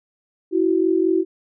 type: tone pair together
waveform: sine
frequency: 329.6 / 374.3 Hz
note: E4 / F#4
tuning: 0 / +20 cents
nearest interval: major second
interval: 220 cents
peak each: -18 dBFS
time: 0.51-1.25 s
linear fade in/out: 50 ms
effects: none